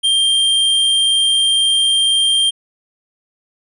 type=tone; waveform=square; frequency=3181 Hz; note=G7; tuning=25 cents sharp; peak=-12 dBFS; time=0.03-2.51 s; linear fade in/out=20 ms; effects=resampled to 24000 Hz